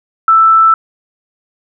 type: tone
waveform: sine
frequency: 1323 Hz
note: E6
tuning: 6 cents sharp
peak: -4 dBFS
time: 0.28-0.74 s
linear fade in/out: 2 ms
effects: none